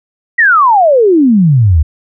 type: exponential sweep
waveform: sine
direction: down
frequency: 1960 to 71 Hz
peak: -4 dBFS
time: 0.38-1.83 s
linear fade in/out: 10 ms
effects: none